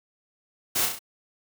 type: noise with echo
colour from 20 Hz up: white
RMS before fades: -25 dBFS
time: 0.75-0.86 s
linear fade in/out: 10 ms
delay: 33 ms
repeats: 4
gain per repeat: -4 dB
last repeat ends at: 0.992 s
effects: none